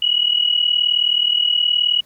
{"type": "tone pair together", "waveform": "sine", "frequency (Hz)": [2899, 2938], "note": ["F#7", "F#7"], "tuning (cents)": [-36, -13], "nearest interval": "unison", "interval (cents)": 23, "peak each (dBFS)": [-17, -17], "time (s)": [0.02, 2.01], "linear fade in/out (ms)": 5, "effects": ["pink hiss -55 dBFS RMS until 2.05 s"]}